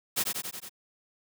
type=noise with echo; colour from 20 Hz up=white; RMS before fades=-27 dBFS; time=0.16-0.24 s; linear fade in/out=20 ms; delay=91 ms; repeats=5; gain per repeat=-3 dB; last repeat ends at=0.695 s; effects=high-pass 80 Hz 12 dB/octave